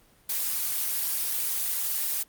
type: noise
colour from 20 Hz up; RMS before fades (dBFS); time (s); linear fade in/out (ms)
blue; -28; 0.29-2.23; 5
effects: pink hiss -60 dBFS RMS until 2.28 s + Opus 24 kbps